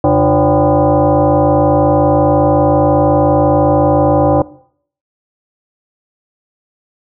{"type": "tone with frequency modulation", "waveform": "sine", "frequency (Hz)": 135.4, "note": "C#3", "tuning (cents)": -40, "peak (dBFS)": -7, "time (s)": [0.04, 4.42], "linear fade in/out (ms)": 2, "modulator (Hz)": 218, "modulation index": 3.3, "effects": ["noise-tail reverb RT60 0.6 s tail -20 dB re dry"]}